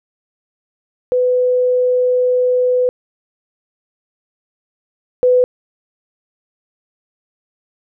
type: tone pair in turn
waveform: sine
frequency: 500 / 500 Hz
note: B4 / B4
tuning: +21 / +21 cents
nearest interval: unison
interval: 0 cents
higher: neither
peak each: -11 / -8 dBFS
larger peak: second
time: 1.12-2.89 / 5.23-5.44 s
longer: first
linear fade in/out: 0 ms
effects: none